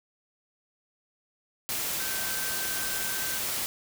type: tone in noise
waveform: sine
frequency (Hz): 1549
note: G6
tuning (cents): -21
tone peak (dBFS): -38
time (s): 2-3.38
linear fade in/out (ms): 0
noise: white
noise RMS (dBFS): -31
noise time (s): 1.69-3.66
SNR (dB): -10
effects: none